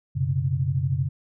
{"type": "chord", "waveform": "sine", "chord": "F# suspended fourth", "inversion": "none", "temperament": "equal with one note detuned", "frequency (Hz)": [92.5, 125.77, 138.59], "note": ["F#2", "B2", "C#3"], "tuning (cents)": [0, 32, 0], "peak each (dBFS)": [-28, -26, -24], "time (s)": [0.15, 1.09], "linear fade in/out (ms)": 20, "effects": []}